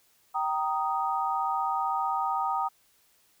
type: chord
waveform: sine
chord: Eb major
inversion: first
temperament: just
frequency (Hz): 777.8 / 933.4 / 1244.5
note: G5 / Bb5 / Eb6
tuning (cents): -14 / +2 / 0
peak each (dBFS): -30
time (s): 0.34-2.69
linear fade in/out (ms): 20
effects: white hiss -65 dBFS RMS until 3.4 s